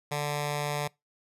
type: tone with notch filter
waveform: 10% pulse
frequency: 146.83 Hz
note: D3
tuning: in tune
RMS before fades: -31 dBFS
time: 0.11-0.88 s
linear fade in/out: 10 ms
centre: 310 Hz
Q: 1.1
effects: noise-tail reverb RT60 0.2 s tail -24 dB re dry + resampled to 32000 Hz